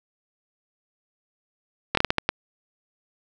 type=slowing click train; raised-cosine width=0.3 ms; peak=-3 dBFS; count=7; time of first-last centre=1.95-2.29 s; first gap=23 ms; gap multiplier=1.36; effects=none